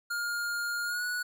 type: tone with pitch glide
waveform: square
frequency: 1414 to 1467.3 Hz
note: F6 to F#6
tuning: +21 to -15 cents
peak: -31 dBFS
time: 0.1-1.23 s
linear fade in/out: 10 ms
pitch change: +64 cents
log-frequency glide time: 0.84-1.04 s
effects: none